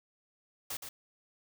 white noise with echo, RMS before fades -38 dBFS, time 0.7-0.77 s, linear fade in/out 5 ms, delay 120 ms, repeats 1, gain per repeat -6 dB, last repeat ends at 0.89 s, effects none

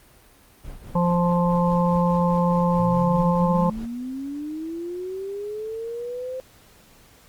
brown noise with tremolo, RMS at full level -35 dBFS, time 0.64-3.86 s, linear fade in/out 5 ms, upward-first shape triangle, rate 4.8 Hz, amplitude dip 70%
harmonic tone, 174.61 Hz, F3, in tune, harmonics 1 / 3 / 5 / 6, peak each -19 / -24 / -26 / -27 dBFS, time 0.95-3.7 s, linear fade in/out 5 ms
sine linear sweep, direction up, 110.5 to 521 Hz, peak -28 dBFS, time 2.79-6.4 s, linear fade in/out 0 ms
effects pink hiss -53 dBFS RMS until 7.28 s + Opus 32 kbps

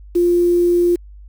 sine tone with quantisation, 349.2 Hz, F4, in tune, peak -11 dBFS, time 0.15-0.96 s, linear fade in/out 10 ms, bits 6, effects added 50 Hz sine -36 dBFS peak until 1.28 s

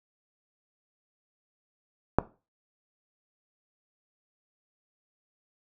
click, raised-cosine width 1 ms, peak -5 dBFS, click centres 2.186 s, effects noise-tail reverb RT60 0.3 s tail -17 dB re dry

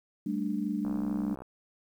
sine chord, G suspended second, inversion none, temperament just, 196 / 220.5 / 294 Hz, G3 / A3 / D4, 0 / +4 / +2 cents, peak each -33 dBFS, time 0.26-1.35 s, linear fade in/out 5 ms
click train, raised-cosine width 1 ms, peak -29 dBFS, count 38, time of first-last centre 0.85-1.42 s, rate 64.9 Hz
effects 10-bit

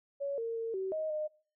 sine tone with pitch steps, 561 / 458.5 / 455.2 / 380.9 / 627 / 612 Hz, C#5 / A#4 / A#4 / G4 / D#5 / D#5, +21 / -29 / -41 / -50 / +13 / -29 cents, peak -32 dBFS, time 0.2-1.28 s, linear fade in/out 20 ms, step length 180 ms, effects noise-tail reverb RT60 0.4 s tail -19 dB re dry

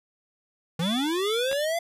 square linear sweep, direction up, 155.56 to 691 Hz, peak -25 dBFS, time 0.79-1.79 s, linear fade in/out 5 ms
triangle tone with tremolo, 3454 Hz, A7, 33 cents flat, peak -28 dBFS, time 0.81-1.66 s, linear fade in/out 20 ms, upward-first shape sine, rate 2.3 Hz, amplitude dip 60%
clicks, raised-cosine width 0.3 ms, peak -19 dBFS, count 2, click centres 1.515 / 1.529 s
effects resampled to 32000 Hz

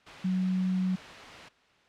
sine tone in noise, 185.6 Hz, F#3, 6 cents sharp, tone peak -25 dBFS, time 0.24-0.96 s, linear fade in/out 10 ms, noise white, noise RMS -43 dBFS, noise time 0.06-1.49 s, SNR +15 dB, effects white hiss -62 dBFS RMS until 1.88 s + low-pass 3000 Hz 12 dB/octave

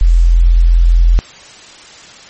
sine tone, 42.53 Hz, F1, 45 cents flat, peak -4 dBFS, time 0.01-1.19 s, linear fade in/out 0 ms, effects white hiss -36 dBFS RMS until 2.29 s + MP3 32 kbps

